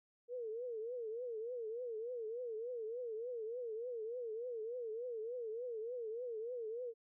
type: tone with vibrato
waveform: sine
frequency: 466.1 Hz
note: A#4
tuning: in tune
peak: -40 dBFS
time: 0.28-6.94 s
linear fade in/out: 50 ms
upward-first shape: triangle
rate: 3.4 Hz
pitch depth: 160 cents each way
effects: none